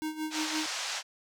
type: tone with tremolo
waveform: square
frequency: 311.1 Hz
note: D#4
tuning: in tune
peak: -31 dBFS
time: 0.02-0.66 s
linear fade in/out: 0 ms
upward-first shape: sine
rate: 5.8 Hz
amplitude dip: 75%
type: band-pass noise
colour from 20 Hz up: white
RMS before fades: -35 dBFS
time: 0.3-1.03 s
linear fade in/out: 50 ms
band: 610 to 6400 Hz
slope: 24 dB/octave
effects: none